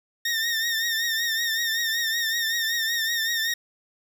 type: tone with vibrato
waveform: 20% pulse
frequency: 1830 Hz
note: A#6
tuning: 32 cents flat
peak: -18 dBFS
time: 0.25-3.54 s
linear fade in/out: 5 ms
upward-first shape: triangle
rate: 5.3 Hz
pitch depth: 67 cents each way
effects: none